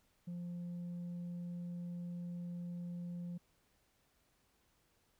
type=tone; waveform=sine; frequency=174.61 Hz; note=F3; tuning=in tune; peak=-38 dBFS; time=0.27-3.38 s; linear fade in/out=10 ms; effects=tanh soft clip ceiling -40 dBFS + pink hiss -75 dBFS RMS until 5.19 s